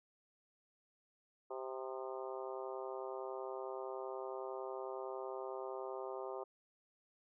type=harmonic tone with a mistuned harmonic; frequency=130.81 Hz; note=C3; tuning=in tune; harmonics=3 / 4 / 5 / 6 / 7 / 8 / 9; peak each=-45 / -47 / -49 / -51 / -52 / -53 / -54 dBFS; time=1.5-6.44 s; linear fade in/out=10 ms; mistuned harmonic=9; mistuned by=+61 cents; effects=none